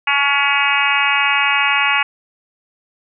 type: harmonic tone with a mistuned harmonic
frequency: 282.7 Hz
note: C#4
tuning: 34 cents sharp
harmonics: 3 / 4 / 5 / 6 / 7 / 8 / 9 / 10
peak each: -22 / -21 / -22 / -24 / -22 / -20 / -19 / -22 dBFS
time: 0.07-2.03 s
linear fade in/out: 5 ms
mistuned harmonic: 4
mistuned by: -17 cents
effects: none